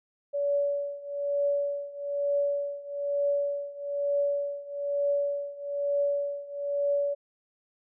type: tone with tremolo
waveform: sine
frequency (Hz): 570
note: C#5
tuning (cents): +48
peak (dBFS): -22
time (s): 0.33-7.15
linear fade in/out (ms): 20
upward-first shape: triangle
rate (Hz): 1.1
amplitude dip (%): 90
effects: none